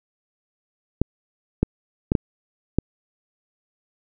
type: clicks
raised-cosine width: 3 ms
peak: -4 dBFS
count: 5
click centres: 1.016 / 1.63 / 2.119 / 2.152 / 2.786 s
effects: none